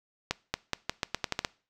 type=accelerating click train; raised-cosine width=0.2 ms; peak=-10 dBFS; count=10; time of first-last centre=0.31-1.448 s; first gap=230 ms; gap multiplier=0.84; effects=noise-tail reverb RT60 0.4 s tail -22 dB re dry